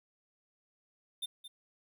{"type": "tone with echo", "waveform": "square", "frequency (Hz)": 3593, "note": "A7", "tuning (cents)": 36, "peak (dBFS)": -35, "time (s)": [1.22, 1.26], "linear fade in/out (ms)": 10, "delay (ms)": 220, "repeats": 1, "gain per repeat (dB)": -11, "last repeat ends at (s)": 1.48, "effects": []}